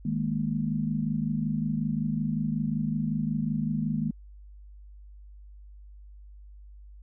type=chord; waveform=sine; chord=D# suspended fourth; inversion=none; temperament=equal; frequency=155.56 / 207.7 / 233.1 Hz; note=D#3 / G#3 / A#3; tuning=0 / 0 / 0 cents; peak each=-30 dBFS; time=0.05-4.11 s; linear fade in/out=5 ms; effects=added 50 Hz sine -45 dBFS peak until 7.02 s